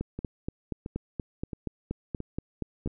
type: two click trains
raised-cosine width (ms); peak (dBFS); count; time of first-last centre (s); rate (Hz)
3; -18 / -22; 13 / 5; 0.01-2.86 / 0.19-2.875; 4.21 / 1.49
effects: none